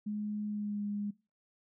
sine tone with pitch glide, 209.6 to 205.3 Hz, G#3 to G#3, +16 to -20 cents, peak -33 dBFS, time 0.06-1.11 s, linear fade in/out 10 ms, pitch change -36 cents, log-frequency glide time 0.47-0.83 s, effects noise-tail reverb RT60 0.3 s tail -21 dB re dry

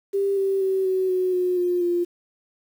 sine tone with pitch steps, 396 / 389 / 382.1 / 375.3 / 368.6 / 362.1 / 355.7 / 349.3 Hz, G4 / G4 / G4 / F#4 / F#4 / F#4 / F4 / F4, +18 / -13 / -44 / +25 / -7 / -37 / +32 / 0 cents, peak -19 dBFS, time 0.13-2.05 s, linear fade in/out 20 ms, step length 240 ms, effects 8-bit

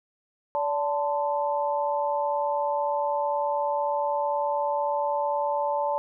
sine tone cluster, 577 / 881 / 1030 Hz, D5 / A5 / C6, -31 / +2 / -28 cents, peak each -27 / -26 / -34 dBFS, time 0.55-5.98 s, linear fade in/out 0 ms, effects none

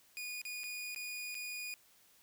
sawtooth tone with dropouts, 2457 Hz, D#7, 22 cents flat, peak -37 dBFS, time 0.17-1.74 s, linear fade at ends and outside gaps 0 ms, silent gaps 0.416-0.452 / 0.635-0.64 / 0.947-0.961 / 1.345-1.351 s, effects white hiss -66 dBFS RMS until 2.22 s

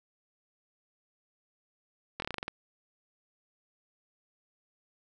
slowing click train, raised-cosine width 0.3 ms, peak -18 dBFS, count 9, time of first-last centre 2.2-2.481 s, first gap 22 ms, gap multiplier 1.13, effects none

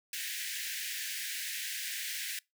pink high-pass noise, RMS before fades -38 dBFS, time 0.13-2.39 s, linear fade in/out 2 ms, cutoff 1600 Hz, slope 96 dB/octave, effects noise-tail reverb RT60 0.2 s tail -24 dB re dry

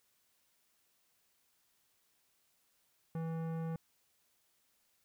sine tone with tanh clipping, 163.3 Hz, E3, 16 cents flat, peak -38 dBFS, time 3.15-3.76 s, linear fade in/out 2 ms, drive 16 dB, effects white hiss -75 dBFS RMS until 5.04 s

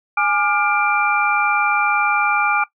sine tone cluster, 830 / 1193 / 1411 / 2365 Hz, G#5 / D6 / F6 / D7, -1 / +27 / +17 / +12 cents, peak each -20 dBFS, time 0.17-2.64 s, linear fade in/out 5 ms, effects noise-tail reverb RT60 0.1 s tail -19 dB re dry

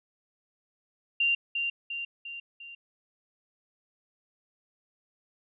sine tone with echo, 2777 Hz, F7, 10 cents flat, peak -22 dBFS, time 1.2-1.35 s, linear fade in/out 5 ms, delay 350 ms, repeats 4, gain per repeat -5 dB, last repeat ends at 2.75 s, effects none

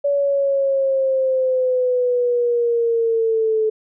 sine linear sweep, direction down, 570 to 433.5 Hz, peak -15 dBFS, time 0.04-3.7 s, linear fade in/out 10 ms, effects none

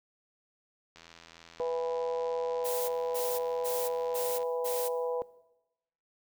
click train, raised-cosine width 0.2 ms, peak -33 dBFS, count 290, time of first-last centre 0.96-4.429 s, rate 83.3 Hz
harmonic tone, 164.6 Hz, E3, 2 cents flat, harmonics 3 / 4 / 5 / 6, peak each -29 / -41 / -42 / -41 dBFS, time 1.6-5.22 s, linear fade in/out 0 ms
blue noise bursts, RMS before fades -37 dBFS, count 5, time 2.64-4.89 s, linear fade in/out 20 ms, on 250 ms, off 250 ms
effects noise-tail reverb RT60 1.0 s tail -20 dB re dry

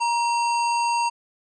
harmonic tone with a mistuned harmonic, 941 Hz, A#5, 16 cents sharp, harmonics 1 / 3 / 5 / 7 / 9, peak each -20 / -30 / -34 / -37 / -39 dBFS, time 0-1.1 s, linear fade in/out 20 ms, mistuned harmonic 3, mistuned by -66 cents, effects none

